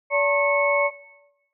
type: tone cluster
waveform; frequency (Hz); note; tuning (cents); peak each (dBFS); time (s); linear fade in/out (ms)
sine; 574 / 900 / 1079 / 2204; D5 / A5 / C#6 / C#7; -40 / +39 / -47 / -11; -20 / -29 / -26 / -21; 0.1-0.91; 50
effects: noise-tail reverb RT60 0.9 s tail -17 dB re dry